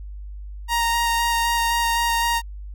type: tone with vibrato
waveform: sawtooth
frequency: 933 Hz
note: A#5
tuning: 1 cent sharp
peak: -15 dBFS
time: 0.68-2.42 s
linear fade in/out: 50 ms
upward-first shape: square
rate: 3.9 Hz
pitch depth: 9 cents each way
effects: added 50 Hz sine -32 dBFS peak until 2.74 s